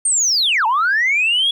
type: linear two-way sweep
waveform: sine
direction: down then up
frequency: 8890 to 843 to 3391 Hz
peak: -12 dBFS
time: 0.05-1.51 s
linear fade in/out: 5 ms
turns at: 0.66 s
effects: tanh soft clip ceiling -10 dBFS + 9-bit